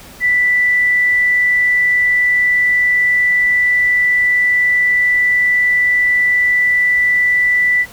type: tone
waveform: sine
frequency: 1975.5 Hz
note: B6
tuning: in tune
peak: -10 dBFS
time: 0.2-7.86 s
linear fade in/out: 50 ms
effects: pink hiss -38 dBFS RMS until 7.92 s